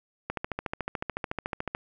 click train, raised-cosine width 0.5 ms, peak -15 dBFS, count 21, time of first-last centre 0.3-1.749 s, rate 13.8 Hz, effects none

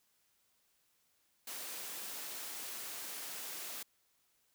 white high-pass noise, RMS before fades -44 dBFS, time 1.47-3.83 s, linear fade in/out 5 ms, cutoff 250 Hz, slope 12 dB/octave, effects white hiss -75 dBFS RMS until 4.54 s

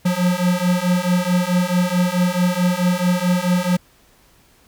square beating tone pair, 176.9 / 181.5 Hz, F3 / F#3, +23 / -33 cents, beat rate 4.6 Hz, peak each -20 / -19 dBFS, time 0.05-3.77 s, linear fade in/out 10 ms, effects pink hiss -54 dBFS RMS until 4.67 s

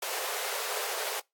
pink high-pass noise, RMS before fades -34 dBFS, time 0.02-1.2 s, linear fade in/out 5 ms, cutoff 400 Hz, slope 96 dB/octave, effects noise-tail reverb RT60 0.2 s tail -24 dB re dry + AAC 64 kbps

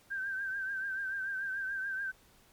sine tone with vibrato, 1568 Hz, G6, in tune, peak -33 dBFS, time 0.1-2.12 s, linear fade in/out 20 ms, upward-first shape triangle, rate 6.9 Hz, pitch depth 62 cents each way, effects pink hiss -63 dBFS RMS until 2.52 s + MP3 96 kbps

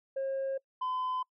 sine tone pair in turn, 539 / 1017.5 Hz, C#5 / C6, -49 / -49 cents, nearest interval major seventh, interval 1100 cents, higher second, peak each -28 dBFS, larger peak neither, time 0.16-0.58 / 0.81-1.23 s, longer neither, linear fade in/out 10 ms, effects noise-tail reverb RT60 0.1 s tail -26 dB re dry + tanh soft clip ceiling -29 dBFS

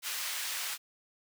pink high-pass noise, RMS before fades -36 dBFS, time 0.02-0.78 s, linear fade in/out 50 ms, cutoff 1700 Hz, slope 12 dB/octave, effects none

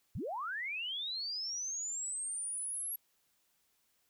sine linear sweep, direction up, 57.8 to 11430 Hz, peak -36 dBFS, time 0.15-2.96 s, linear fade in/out 5 ms, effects white hiss -75 dBFS RMS until 4.09 s

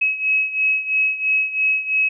sine beating tone pair, 2561 / 2564 Hz, D#7 / E7, +49 / -49 cents, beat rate 3 Hz, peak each -18 / -22 dBFS, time 0.01-2.09 s, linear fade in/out 10 ms, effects none

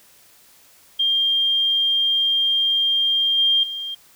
sine tone with level steps, 3199 Hz, G7, 34 cents sharp, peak -16 / -14 / -26 dBFS, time 0.99-3.95 s, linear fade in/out 10 ms, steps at 3.38 / 3.63 s, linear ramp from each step 5 ms, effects white hiss -52 dBFS RMS until 4.15 s

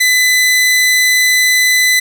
sawtooth tone, 2006 Hz, B6, 26 cents sharp, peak -5 dBFS, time 0-2 s, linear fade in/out 10 ms, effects none

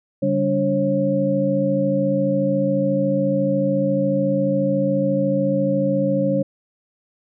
sine tone cluster, 142.3 / 196.4 / 288.7 / 542 Hz, C#3 / G3 / D4 / C#5, +46 / +4 / -30 / -39 cents, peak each -25 / -22 / -23 / -20 dBFS, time 0.22-6.43 s, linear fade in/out 10 ms, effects none

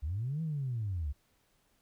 sine linear two-way sweep, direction up then down, 65.41 to 164.81 to 65.41 Hz, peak -31 dBFS, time 0.02-1.13 s, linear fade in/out 20 ms, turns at 0.42 s, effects tanh soft clip ceiling -27 dBFS + pink hiss -72 dBFS RMS until 1.81 s

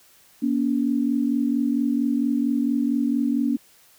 sine tone pair together, 239.1 / 283.5 Hz, A#3 / C#4, +44 / +39 cents, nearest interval minor third, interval 295 cents, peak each -22 dBFS, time 0.42-3.57 s, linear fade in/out 10 ms, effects white hiss -55 dBFS RMS until 3.98 s

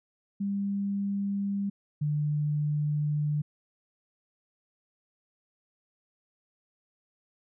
sine tone pair in turn, 199.5 / 148.81 Hz, G3 / D3, +31 / +23 cents, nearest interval perfect fourth, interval 508 cents, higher first, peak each -27 / -25 dBFS, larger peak second, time 0.4-1.7 / 2.01-3.42 s, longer second, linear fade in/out 10 ms, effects none

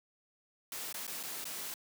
white noise with dropouts, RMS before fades -41 dBFS, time 0.72-1.74 s, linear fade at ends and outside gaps 2 ms, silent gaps 0.927-0.942 / 1.068-1.077 / 1.23-1.235 / 1.443-1.453 s, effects high-pass 150 Hz 12 dB/octave

